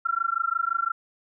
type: tone with amplitude modulation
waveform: sine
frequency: 1362 Hz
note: F6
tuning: 44 cents flat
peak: -19 dBFS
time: 0.05-0.92 s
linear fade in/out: 10 ms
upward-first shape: sine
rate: 25.8 Hz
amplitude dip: 100%
effects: none